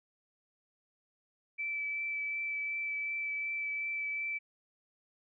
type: tone with vibrato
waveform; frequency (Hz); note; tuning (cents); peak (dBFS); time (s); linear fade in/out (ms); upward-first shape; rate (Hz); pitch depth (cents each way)
sine; 2316; D7; -25; -33; 1.58-4.39; 20; triangle; 2.7; 13
effects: none